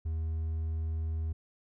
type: tone with hard clipping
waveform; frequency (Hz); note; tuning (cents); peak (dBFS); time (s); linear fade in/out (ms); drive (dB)
triangle; 80; D#2; +49; -31; 0.05-1.33; 10; 5
effects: none